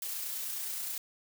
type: noise with amplitude modulation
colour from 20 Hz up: blue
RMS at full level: -36 dBFS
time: 0.02-0.98 s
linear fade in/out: 2 ms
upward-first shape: sine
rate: 29.6 Hz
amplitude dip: 25%
effects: none